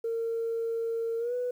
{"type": "tone with pitch glide", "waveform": "sine", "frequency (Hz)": [458, 493.7], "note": ["A#4", "B4"], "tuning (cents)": [-31, -1], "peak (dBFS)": -27, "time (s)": [0.04, 1.51], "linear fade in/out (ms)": 5, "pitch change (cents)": 130, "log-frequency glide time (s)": [1.18, 1.34], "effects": ["tanh soft clip ceiling -24 dBFS", "10-bit"]}